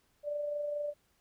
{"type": "tone with amplitude modulation", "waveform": "sine", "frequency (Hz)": 587.3, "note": "D5", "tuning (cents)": 0, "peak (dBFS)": -31, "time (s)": [0.23, 0.94], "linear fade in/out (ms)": 50, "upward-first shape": "sine", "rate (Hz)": 24.6, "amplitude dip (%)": 35, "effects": ["pink hiss -72 dBFS RMS until 1.2 s"]}